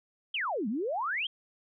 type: exponential two-way sweep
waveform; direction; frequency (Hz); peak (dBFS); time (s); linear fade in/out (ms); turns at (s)
sine; down then up; 3299 to 196 to 3299; -29; 0.34-1.27; 5; 0.68
effects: none